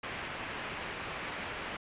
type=low-pass noise; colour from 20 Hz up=white; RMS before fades=-40 dBFS; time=0.03-1.77 s; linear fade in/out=5 ms; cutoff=2700 Hz; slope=24 dB/octave; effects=resampled to 8000 Hz